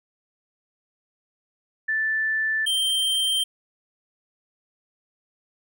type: tone pair in turn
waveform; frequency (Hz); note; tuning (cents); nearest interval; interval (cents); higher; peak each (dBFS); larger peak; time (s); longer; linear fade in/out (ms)
sine / square; 1760 / 3146; A6 / G7; 0 / +6; minor seventh; 1006; second; -21; neither; 1.88-2.66 / 2.66-3.44; neither; 10
effects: none